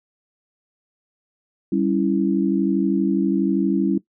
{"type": "chord", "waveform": "sine", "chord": "C# diminished", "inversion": "second", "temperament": "equal", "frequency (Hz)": [196, 277.2, 329.6], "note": ["G3", "C#4", "E4"], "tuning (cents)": [0, 0, 0], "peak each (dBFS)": -21, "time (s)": [1.72, 3.98], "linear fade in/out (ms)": 5, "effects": ["noise-tail reverb RT60 0.1 s tail -18 dB re dry"]}